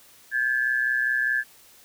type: tone pair together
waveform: sine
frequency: 1592 / 1716.9 Hz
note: G6 / A6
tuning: +26 / -43 cents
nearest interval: minor second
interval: 131 cents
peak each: -25 / -23 dBFS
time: 0.31-1.44 s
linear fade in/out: 50 ms
effects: white hiss -53 dBFS RMS until 1.84 s